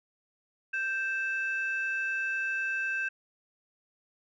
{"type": "tone pair together", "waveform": "sine", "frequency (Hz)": [1568, 2634], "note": ["G6", "E7"], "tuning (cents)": [0, -2], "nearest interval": "major sixth", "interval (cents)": 898, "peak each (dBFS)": [-29, -33], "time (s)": [0.73, 3.09], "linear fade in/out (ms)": 10, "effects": ["tanh soft clip ceiling -22 dBFS"]}